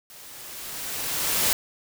white noise with level ramp, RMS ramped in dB -46 to -21 dBFS, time 0.1-1.53 s, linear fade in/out 0 ms, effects none

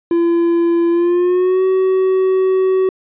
triangle tone with pitch glide, 339.7 to 376.9 Hz, F4 to F#4, -48 to +32 cents, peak -9 dBFS, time 0.11-2.89 s, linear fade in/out 2 ms, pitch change +180 cents, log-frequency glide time 0.9-1.64 s, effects resampled to 8000 Hz

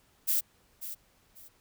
violet noise with echo, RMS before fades -27 dBFS, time 0.27-0.41 s, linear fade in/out 20 ms, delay 540 ms, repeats 2, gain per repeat -12 dB, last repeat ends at 1.49 s, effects pink hiss -66 dBFS RMS until 1.6 s

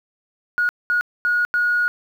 sine tone bursts at uneven times, 1447 Hz, F#6, 39 cents flat, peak -15 dBFS, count 4, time 0.58-0.69 / 0.9-1.01 / 1.25-1.45 / 1.54-1.88 s, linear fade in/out 0 ms, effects tanh soft clip ceiling -11 dBFS + 8-bit

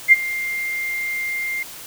sine tone with ADSR envelope, 2100 Hz, C7, 6 cents sharp, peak -4 dBFS, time 0.08-1.63 s, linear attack 42 ms, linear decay 27 ms, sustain -18 dB, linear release 5 ms, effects white hiss -37 dBFS RMS until 1.86 s

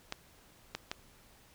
clicks, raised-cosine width 0.2 ms, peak -18 dBFS, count 3, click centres 0.124 / 0.75 / 0.915 s, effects pink hiss -61 dBFS RMS until 1.54 s

